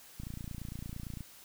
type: click train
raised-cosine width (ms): 5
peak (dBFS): -29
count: 30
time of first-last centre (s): 0.2-1.207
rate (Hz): 28.8
effects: white hiss -55 dBFS RMS until 1.44 s